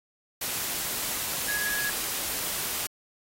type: tone in noise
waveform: sine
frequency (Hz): 1671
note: G#6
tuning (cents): +10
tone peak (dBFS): -29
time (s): 1.48-1.9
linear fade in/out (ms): 5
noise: white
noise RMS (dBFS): -31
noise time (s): 0.41-2.87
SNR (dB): -1
effects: AAC 48 kbps